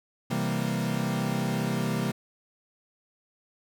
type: chord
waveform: 40% pulse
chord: C dominant seventh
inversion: none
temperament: equal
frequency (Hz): 130.81 / 164.81 / 196 / 233.1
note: C3 / E3 / G3 / Bb3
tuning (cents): 0 / 0 / 0 / 0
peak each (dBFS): -31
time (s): 0.3-2.12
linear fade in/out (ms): 10
effects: none